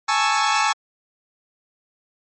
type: chord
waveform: sawtooth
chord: A major seventh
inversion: third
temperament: equal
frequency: 830.6 / 880 / 1108.7 / 1318.5 Hz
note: G#5 / A5 / C#6 / E6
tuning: 0 / 0 / 0 / 0 cents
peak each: -19 dBFS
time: 0.08-0.73 s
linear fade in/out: 10 ms
effects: low-pass 9000 Hz 12 dB/octave + MP3 32 kbps